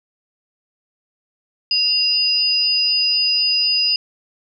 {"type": "tone pair together", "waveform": "sine", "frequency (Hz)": [2786, 4948], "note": ["F7", "D#8"], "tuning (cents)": [-5, -10], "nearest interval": "minor seventh", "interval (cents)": 995, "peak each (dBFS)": [-22, -15], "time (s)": [1.71, 3.96], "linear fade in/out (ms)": 2, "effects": []}